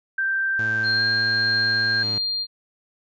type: tone with pitch glide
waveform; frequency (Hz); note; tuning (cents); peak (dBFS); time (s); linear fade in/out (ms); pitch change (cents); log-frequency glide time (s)
sine; 1568 to 1604.7; G6 to G6; 0 to +40; -20; 0.18-2.03; 5; +40; 0.93-1.03
type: tone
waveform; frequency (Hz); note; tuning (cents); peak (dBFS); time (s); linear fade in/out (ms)
sawtooth; 110; A2; 0; -27; 0.59-2.18; 0
type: tone with tremolo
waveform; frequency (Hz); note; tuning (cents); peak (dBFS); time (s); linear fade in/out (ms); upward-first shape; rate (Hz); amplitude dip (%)
sine; 4200; C8; +6; -21; 0.83-2.47; 50; triangle; 1.7; 25
effects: resampled to 16000 Hz